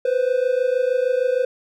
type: tone pair together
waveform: triangle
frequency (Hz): 494 / 520.5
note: B4 / C5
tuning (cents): 0 / -9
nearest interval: minor second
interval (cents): 91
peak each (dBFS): -18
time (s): 0.05-1.45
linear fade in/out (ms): 5
effects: none